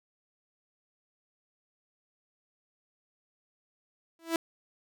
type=tone with exponential growth; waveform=sawtooth; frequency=330.1 Hz; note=E4; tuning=2 cents sharp; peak=-19 dBFS; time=4.19-4.36 s; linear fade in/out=2 ms; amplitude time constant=35 ms; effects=none